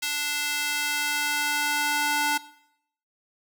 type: tone with high-pass filter sweep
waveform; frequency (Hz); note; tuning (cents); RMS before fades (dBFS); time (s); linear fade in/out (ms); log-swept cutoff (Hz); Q
square; 293.7; D4; 0; -26; 0.02-2.38; 10; 2500 to 930; 0.99
effects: noise-tail reverb RT60 0.7 s tail -18 dB re dry